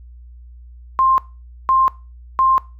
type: tone bursts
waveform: sine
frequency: 1055 Hz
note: C6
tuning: 14 cents sharp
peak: -11 dBFS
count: 3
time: 0.99-2.58 s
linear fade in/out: 0 ms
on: 190 ms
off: 510 ms
effects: noise-tail reverb RT60 0.3 s tail -20 dB re dry + added 60 Hz sine -37 dBFS peak until 2.79 s